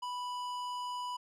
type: tone with tanh clipping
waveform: sine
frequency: 987.8 Hz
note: B5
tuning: in tune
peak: -38 dBFS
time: 0.02-1.17 s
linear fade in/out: 10 ms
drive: 15 dB
effects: none